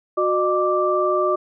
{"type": "tone cluster", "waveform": "sine", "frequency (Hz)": [366.2, 609, 1173], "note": ["F#4", "D#5", "D6"], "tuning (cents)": [-18, -37, -2], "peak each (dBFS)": -21, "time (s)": [0.17, 1.36], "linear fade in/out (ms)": 10, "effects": []}